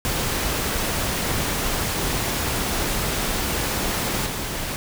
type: noise with level steps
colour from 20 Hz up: pink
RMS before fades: -24 / -28 dBFS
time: 0.05-4.76 s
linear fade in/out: 0 ms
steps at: 4.26 s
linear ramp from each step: 5 ms
effects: none